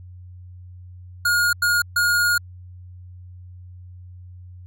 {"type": "tone bursts at uneven times", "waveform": "square", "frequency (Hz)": 1431, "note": "F6", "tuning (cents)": 42, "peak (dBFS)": -17, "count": 3, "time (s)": [[1.25, 1.53], [1.62, 1.82], [1.96, 2.38]], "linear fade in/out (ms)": 5, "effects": ["added 90 Hz sine -38 dBFS peak until 4.66 s"]}